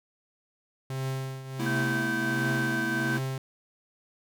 45% pulse tone with tremolo, 132.8 Hz, C3, 26 cents sharp, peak -28 dBFS, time 0.9-3.38 s, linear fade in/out 2 ms, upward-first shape triangle, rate 1.4 Hz, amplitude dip 75%
square chord, A suspended second, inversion none, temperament equal with one note detuned, 220 / 241.7 / 329.6 Hz, A3 / B3 / E4, 0 / -37 / 0 cents, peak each -35 / -36 / -33 dBFS, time 1.59-3.19 s, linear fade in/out 10 ms
sine tone, 1546 Hz, G6, 24 cents flat, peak -29 dBFS, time 1.66-3.17 s, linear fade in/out 5 ms
effects none

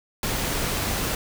pink noise, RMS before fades -26 dBFS, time 0.23-1.15 s, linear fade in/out 2 ms, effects none

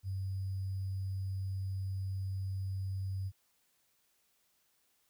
sine tone with sample-and-hold, 95.7 Hz, G2, 41 cents flat, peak -34 dBFS, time 0.03-3.32 s, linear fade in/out 50 ms, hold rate 4900 Hz, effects white hiss -74 dBFS RMS until 5.09 s

